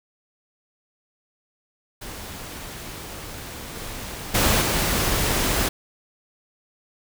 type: noise with level steps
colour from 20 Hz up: pink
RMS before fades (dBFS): -36 / -34 / -19 / -22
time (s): 2.01-5.69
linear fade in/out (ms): 10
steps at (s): 3.75 / 4.34 / 4.61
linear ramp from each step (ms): 10
effects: none